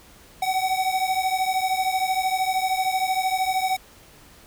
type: beating tone pair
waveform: square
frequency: 750 / 763 Hz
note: F#5 / G5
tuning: +23 / -47 cents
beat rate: 13 Hz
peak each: -24 / -26 dBFS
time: 0.42-3.77 s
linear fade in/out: 5 ms
effects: pink hiss -50 dBFS RMS until 4.46 s